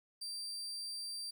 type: tone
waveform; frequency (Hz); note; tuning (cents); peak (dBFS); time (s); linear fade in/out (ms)
35% pulse; 4699; D8; 0; -39; 0.21-1.31; 10
effects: 12-bit